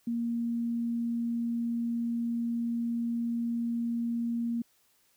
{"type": "tone", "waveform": "sine", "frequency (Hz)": 234.2, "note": "A#3", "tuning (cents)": 8, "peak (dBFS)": -28, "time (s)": [0.07, 4.62], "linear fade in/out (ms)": 5, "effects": ["white hiss -68 dBFS RMS until 5.16 s"]}